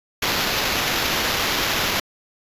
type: noise with sample-and-hold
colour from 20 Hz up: white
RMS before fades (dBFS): -22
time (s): 0.22-2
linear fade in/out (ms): 5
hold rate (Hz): 8820
effects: resampled to 32000 Hz